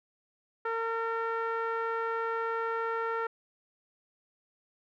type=tone with low-pass filter; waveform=sawtooth; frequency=455.8 Hz; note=A#4; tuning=39 cents flat; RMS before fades=-32 dBFS; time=0.65-3.27 s; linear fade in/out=5 ms; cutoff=1500 Hz; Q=3.2; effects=none